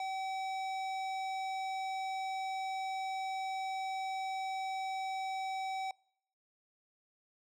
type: tone with hard clipping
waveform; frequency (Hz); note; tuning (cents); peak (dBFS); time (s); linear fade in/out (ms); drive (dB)
sine; 765; G5; -42; -37; 0-5.91; 2; 14
effects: noise-tail reverb RT60 0.7 s tail -26 dB re dry